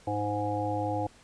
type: harmonic tone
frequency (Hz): 103.83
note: G#2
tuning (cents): 0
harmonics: 1 / 3 / 5 / 7 / 8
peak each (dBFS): -34 / -34 / -34 / -34 / -34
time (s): 0.07-1.07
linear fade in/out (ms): 5
effects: pink hiss -57 dBFS RMS until 1.23 s + resampled to 22050 Hz